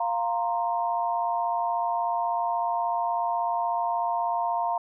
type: chord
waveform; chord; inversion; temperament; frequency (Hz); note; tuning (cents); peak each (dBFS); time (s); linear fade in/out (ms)
sine; F suspended fourth; none; just; 698.5 / 931.3 / 1047.7; F5 / Bb5 / C6; 0 / -2 / +2; -27 / -27 / -33; 0-4.78; 5
effects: none